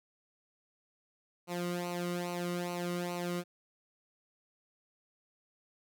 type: tone with flanger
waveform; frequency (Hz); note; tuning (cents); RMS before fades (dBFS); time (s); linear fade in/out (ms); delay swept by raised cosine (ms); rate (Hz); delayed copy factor
sawtooth; 175.8; F3; +12; -36; 1.47-3.44; 50; 0.58 to 1.22; 2.4; -0.8
effects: none